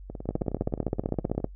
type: two click trains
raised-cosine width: 2 ms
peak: -12 / -23 dBFS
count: 19 / 26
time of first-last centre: 0.29-1.444 / 0.1-1.402 s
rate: 15.6 / 19.2 Hz
effects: noise-tail reverb RT60 0.1 s tail -22 dB re dry + added 47 Hz sine -41 dBFS peak until 1.55 s